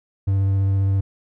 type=tone with vibrato; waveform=triangle; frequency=97.5 Hz; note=G2; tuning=9 cents flat; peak=-14 dBFS; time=0.27-1.01 s; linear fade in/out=10 ms; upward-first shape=sine; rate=15 Hz; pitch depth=12 cents each way; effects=none